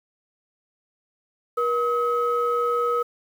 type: tone pair together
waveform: sine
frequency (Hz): 478.3 / 1277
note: A#4 / D#6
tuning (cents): +44 / +45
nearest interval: octave + perfect fourth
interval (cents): 1701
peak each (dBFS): -22 / -22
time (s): 1.57-3.03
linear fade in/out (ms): 10
effects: tanh soft clip ceiling -13 dBFS + 8-bit